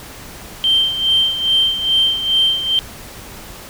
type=tone with tremolo; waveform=sine; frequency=3136 Hz; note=G7; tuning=in tune; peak=-9 dBFS; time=0.64-2.79 s; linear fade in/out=0 ms; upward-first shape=sine; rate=2.4 Hz; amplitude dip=70%; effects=tanh soft clip ceiling -6 dBFS + pink hiss -35 dBFS RMS until 3.69 s